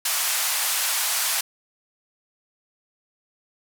white band-pass noise, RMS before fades -24 dBFS, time 0.05-1.41 s, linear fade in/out 5 ms, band 710 to 14000 Hz, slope 24 dB/octave, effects none

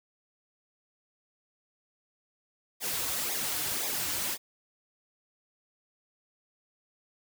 white noise with flanger, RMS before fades -32 dBFS, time 2.8-4.38 s, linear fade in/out 50 ms, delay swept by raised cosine 0.68 to 5.08 ms, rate 1.9 Hz, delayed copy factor -0.75, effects none

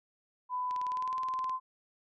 sine tone with pitch glide, 1000 to 1031.7 Hz, B5 to C6, +21 to -25 cents, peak -31 dBFS, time 0.49-1.6 s, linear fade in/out 50 ms, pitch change +54 cents, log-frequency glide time 0.88-1.15 s
click train, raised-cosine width 0.2 ms, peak -30 dBFS, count 16, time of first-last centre 0.71-1.495 s, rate 19.1 Hz
effects none

